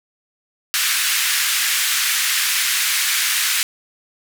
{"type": "band-pass noise", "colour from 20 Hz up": "pink", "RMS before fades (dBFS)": -19, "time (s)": [0.74, 3.63], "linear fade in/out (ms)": 0, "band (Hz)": [1600, 16000], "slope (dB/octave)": 24, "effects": []}